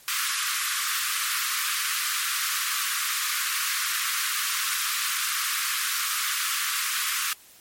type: high-pass noise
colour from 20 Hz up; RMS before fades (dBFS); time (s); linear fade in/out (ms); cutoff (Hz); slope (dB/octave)
pink; -27; 0.08-7.33; 0; 1100; 96
effects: white hiss -52 dBFS RMS until 7.6 s + MP3 64 kbps